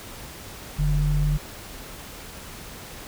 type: tone pair together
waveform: sine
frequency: 43.91 / 147.7 Hz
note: F1 / D3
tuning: +10 / +10 cents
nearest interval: octave + major sixth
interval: 2100 cents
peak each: -21 dBFS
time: 0.78-1.38 s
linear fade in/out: 20 ms
effects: tanh soft clip ceiling -11 dBFS + pink hiss -40 dBFS RMS until 3.07 s